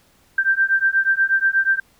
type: beating tone pair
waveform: sine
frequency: 1568 / 1576.3 Hz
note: G6 / G6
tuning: 0 / +9 cents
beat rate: 8.3 Hz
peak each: -18 / -18 dBFS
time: 0.38-1.8 s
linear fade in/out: 5 ms
effects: pink hiss -57 dBFS RMS until 1.99 s